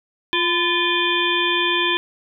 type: harmonic tone with a mistuned harmonic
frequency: 349.2 Hz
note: F4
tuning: in tune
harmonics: 1 / 3 / 5 / 7 / 9 / 10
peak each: -24 / -24 / -24 / -24 / -24 / -24 dBFS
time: 0.33-1.97 s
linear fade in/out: 0 ms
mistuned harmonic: 3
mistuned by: -61 cents
effects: none